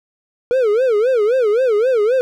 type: tone with vibrato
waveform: triangle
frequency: 466.2 Hz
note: A#4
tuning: in tune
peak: -10 dBFS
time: 0.51-2.21 s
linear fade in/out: 0 ms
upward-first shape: sine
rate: 3.8 Hz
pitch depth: 220 cents each way
effects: none